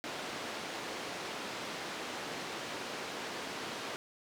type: band-pass noise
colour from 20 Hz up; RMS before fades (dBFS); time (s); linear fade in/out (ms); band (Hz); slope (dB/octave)
pink; -41; 0.04-3.96; 0; 280 to 5100; 12
effects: none